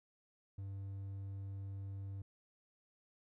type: tone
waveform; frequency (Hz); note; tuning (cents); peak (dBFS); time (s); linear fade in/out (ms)
triangle; 98; G2; 0; -40; 0.58-2.22; 5
effects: none